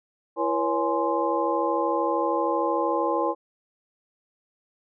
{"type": "tone cluster", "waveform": "sine", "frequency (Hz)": [335.2, 483, 556, 837, 1043], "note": ["E4", "B4", "C#5", "G#5", "C6"], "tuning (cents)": [29, -39, 5, 13, -6], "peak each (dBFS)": -28, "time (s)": [0.36, 3.35], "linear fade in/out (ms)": 50, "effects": []}